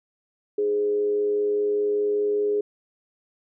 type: tone with frequency modulation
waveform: sine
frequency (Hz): 415.3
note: G#4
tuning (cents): 0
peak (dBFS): -20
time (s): 0.58-2.61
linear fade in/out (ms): 5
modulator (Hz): 105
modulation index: 0.26
effects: none